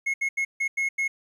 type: tone bursts at uneven times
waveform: triangle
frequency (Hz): 2170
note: C#7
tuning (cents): -37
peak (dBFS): -21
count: 6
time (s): 0.06-0.14 / 0.21-0.29 / 0.37-0.45 / 0.6-0.68 / 0.77-0.89 / 0.98-1.08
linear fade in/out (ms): 10
effects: resampled to 32000 Hz + 10-bit